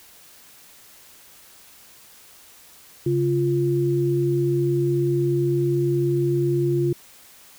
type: tone pair together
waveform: sine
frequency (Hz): 138.17 / 347.9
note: C#3 / F4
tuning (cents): -5 / -7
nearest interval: octave + major third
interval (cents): 1598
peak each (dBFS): -22 / -20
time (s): 3.06-6.93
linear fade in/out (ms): 5
effects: white hiss -49 dBFS RMS until 7.58 s